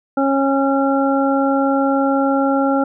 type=harmonic tone; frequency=273.6 Hz; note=C#4; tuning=23 cents flat; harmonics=1 / 2 / 3 / 5; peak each=-16 / -19 / -21 / -23 dBFS; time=0.17-2.84 s; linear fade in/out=5 ms; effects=none